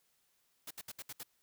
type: noise bursts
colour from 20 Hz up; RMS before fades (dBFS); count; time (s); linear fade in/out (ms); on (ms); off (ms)
white; -45; 6; 0.67-1.233; 5; 38; 67
effects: white hiss -75 dBFS RMS until 1.42 s